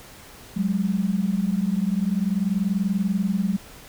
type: tone pair together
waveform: sine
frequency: 185 / 205.4 Hz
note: F#3 / G#3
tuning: 0 / -19 cents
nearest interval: major second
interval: 181 cents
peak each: -23 dBFS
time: 0.56-3.57 s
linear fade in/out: 10 ms
effects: pink hiss -45 dBFS RMS until 3.88 s